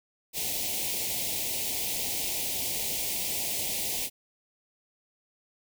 white band-stop noise, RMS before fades -31 dBFS, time 0.33-4.1 s, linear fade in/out 50 ms, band 870 to 2100 Hz, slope 48 dB/octave, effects none

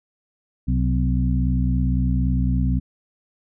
harmonic tone with a mistuned harmonic, 63.8 Hz, C2, 43 cents flat, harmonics 1 / 2 / 3 / 4, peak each -20 / -23 / -25 / -26 dBFS, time 0.67-2.8 s, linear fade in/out 20 ms, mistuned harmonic 3, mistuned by -57 cents, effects none

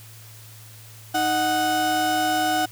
35% pulse tone pair together, 311.1 / 739.9 Hz, D#4 / F#5, 0 / 0 cents, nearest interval octave + minor third, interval 1500 cents, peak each -25 / -19 dBFS, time 1.14-2.66 s, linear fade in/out 10 ms, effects added 110 Hz sine -44 dBFS peak until 2.71 s + white hiss -47 dBFS RMS until 2.71 s

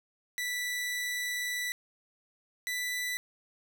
sawtooth tone pair in turn, 1971 / 1981 Hz, B6 / B6, -4 / +5 cents, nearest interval unison, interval 9 cents, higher second, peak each -28 / -28 dBFS, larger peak neither, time 0.38-1.72 / 2.67-3.17 s, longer first, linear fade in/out 0 ms, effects none

